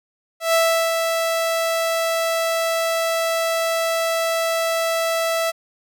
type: tone with ADSR envelope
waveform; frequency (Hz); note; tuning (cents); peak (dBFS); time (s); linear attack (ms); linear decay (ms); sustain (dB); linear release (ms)
sawtooth; 659.3; E5; 0; -10; 0.4-5.52; 140; 370; -5; 26
effects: none